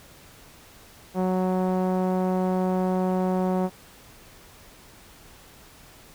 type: tone with low-pass filter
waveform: sawtooth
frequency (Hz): 185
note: F#3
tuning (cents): 0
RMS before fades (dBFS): -24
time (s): 1.14-3.7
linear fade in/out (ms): 50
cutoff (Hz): 810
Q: 1.5
effects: pink hiss -50 dBFS RMS until 6.14 s